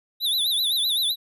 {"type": "tone with vibrato", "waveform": "square", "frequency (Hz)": 3713, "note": "A#7", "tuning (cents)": -8, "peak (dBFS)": -21, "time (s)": [0.2, 1.16], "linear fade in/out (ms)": 50, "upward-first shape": "sine", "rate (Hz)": 7.8, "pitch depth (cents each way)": 140, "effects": []}